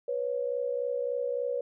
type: tone pair together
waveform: sine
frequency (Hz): 490.9 / 554.4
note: B4 / C#5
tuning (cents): -10 / 0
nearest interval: major second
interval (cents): 210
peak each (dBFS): -30 / -32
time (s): 0.08-1.61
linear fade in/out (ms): 5
effects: none